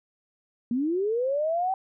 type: linear sweep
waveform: sine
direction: up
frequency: 228.3 to 776 Hz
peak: -23 dBFS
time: 0.71-1.74 s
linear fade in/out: 2 ms
effects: none